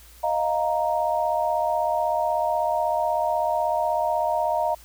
sine chord, Eb suspended second, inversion none, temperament equal, 622.3 / 698.5 / 932.3 Hz, Eb5 / F5 / Bb5, 0 / 0 / 0 cents, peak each -25 dBFS, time 0.23-4.75 s, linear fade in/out 10 ms, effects added 57 Hz sine -49 dBFS peak until 4.84 s + white hiss -51 dBFS RMS until 4.84 s

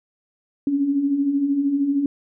sine beating tone pair, 269.5 / 282.5 Hz, C#4 / C#4, -49 / +33 cents, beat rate 13 Hz, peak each -27 / -18 dBFS, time 0.67-2.06 s, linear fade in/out 2 ms, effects none

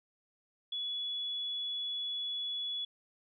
sine tone, 3400 Hz, G#7, 40 cents sharp, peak -34 dBFS, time 0.72-2.85 s, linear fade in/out 5 ms, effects none

